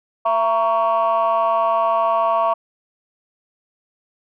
sine chord, A# diminished, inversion second, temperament just, 671.3 / 932.3 / 1118.8 Hz, E5 / A#5 / C#6, +31 / 0 / +16 cents, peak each -17 / -20 / -18 dBFS, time 0.25-2.54 s, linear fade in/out 10 ms, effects tanh soft clip ceiling -10 dBFS

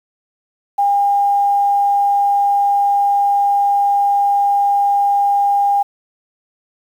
sine tone, 806 Hz, G5, 48 cents sharp, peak -11 dBFS, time 0.78-5.83 s, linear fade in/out 10 ms, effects 7-bit

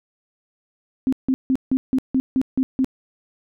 sine tone bursts, 261.6 Hz, C4, in tune, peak -15 dBFS, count 9, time 1.07-2.845 s, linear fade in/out 0 ms, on 55 ms, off 160 ms, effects none

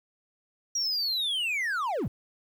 triangle linear sweep, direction down, 5730 to 70.8 Hz, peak -25 dBFS, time 0.75-2.08 s, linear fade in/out 5 ms, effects 10-bit

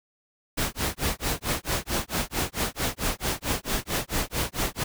pink noise with tremolo, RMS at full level -25 dBFS, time 0.57-4.84 s, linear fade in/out 10 ms, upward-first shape sine, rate 4.5 Hz, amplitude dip 100%, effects none

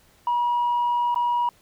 sine tone with dropouts, 962 Hz, B5, 46 cents flat, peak -18 dBFS, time 0.27-1.49 s, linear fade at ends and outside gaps 2 ms, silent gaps 1.145-1.159 s, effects tanh soft clip ceiling -17 dBFS + pink hiss -58 dBFS RMS until 1.61 s

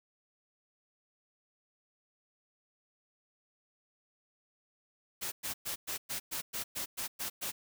white noise bursts, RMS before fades -37 dBFS, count 11, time 5.21-7.52 s, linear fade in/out 20 ms, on 110 ms, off 110 ms, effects none

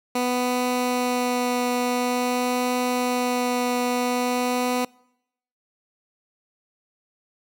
15% pulse tone with vibrato, 247.6 Hz, B3, 5 cents sharp, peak -15 dBFS, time 0.15-4.85 s, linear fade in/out 5 ms, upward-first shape triangle, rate 0.48 Hz, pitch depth 10 cents each way, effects noise-tail reverb RT60 0.8 s tail -26 dB re dry

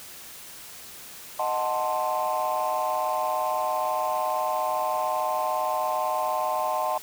sine chord, D# diminished seventh, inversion none, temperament equal, 622.3 / 740 / 880 / 1046.5 Hz, D#5 / F#5 / A5 / C6, 0 / 0 / 0 / 0 cents, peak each -28 dBFS, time 1.39-6.98 s, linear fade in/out 5 ms, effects tanh soft clip ceiling -18 dBFS + white hiss -43 dBFS RMS until 7.02 s

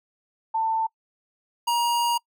sine / square tone pair in turn, 892 / 947.1 Hz, A5 / A#5, +23 / +27 cents, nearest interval minor second, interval 104 cents, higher second, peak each -21 dBFS, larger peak neither, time 0.54-0.87 / 1.67-2.18 s, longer second, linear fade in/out 10 ms, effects noise-tail reverb RT60 0.1 s tail -25 dB re dry

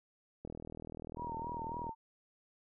click train, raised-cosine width 2 ms, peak -31 dBFS, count 59, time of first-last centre 0.45-1.893 s, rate 40.2 Hz
sine tone with vibrato, 932.3 Hz, A#5, in tune, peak -39 dBFS, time 1.16-1.95 s, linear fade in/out 50 ms, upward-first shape sine, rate 3.6 Hz, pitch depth 57 cents each way
effects none

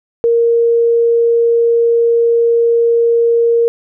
sine tone, 466.2 Hz, A#4, in tune, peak -8 dBFS, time 0.24-3.68 s, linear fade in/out 0 ms, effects none

